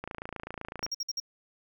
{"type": "click train", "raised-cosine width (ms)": 0.5, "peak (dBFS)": -22, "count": 24, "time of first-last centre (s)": [0.04, 0.864], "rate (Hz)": 27.9}
{"type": "tone bursts", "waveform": "triangle", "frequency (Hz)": 5588, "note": "F8", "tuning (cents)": 0, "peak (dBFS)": -29, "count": 5, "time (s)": [0.83, 1.201], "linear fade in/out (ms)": 5, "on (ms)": 31, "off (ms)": 54}
{"effects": []}